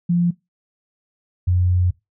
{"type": "tone pair in turn", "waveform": "sine", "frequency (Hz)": [173.8, 89.86], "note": ["F3", "F2"], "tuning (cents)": [-8, 50], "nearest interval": "major seventh", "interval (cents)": 1142, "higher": "first", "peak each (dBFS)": -14, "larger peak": "neither", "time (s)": [[0.09, 0.31], [1.47, 1.91]], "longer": "second", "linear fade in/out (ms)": 10, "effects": ["noise-tail reverb RT60 0.2 s tail -21 dB re dry"]}